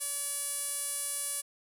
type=tone with band-pass filter; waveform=sawtooth; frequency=571 Hz; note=D5; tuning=49 cents flat; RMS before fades=-35 dBFS; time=0-1.42 s; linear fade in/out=20 ms; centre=10000 Hz; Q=4.2; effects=none